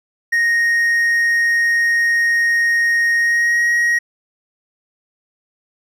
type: tone with pitch glide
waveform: triangle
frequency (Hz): 1864.7 to 1889.6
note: A#6 to A#6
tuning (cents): 0 to +23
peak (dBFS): -11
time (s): 0.32-3.99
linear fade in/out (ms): 10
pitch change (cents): +23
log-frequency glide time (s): 3.17-3.63
effects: none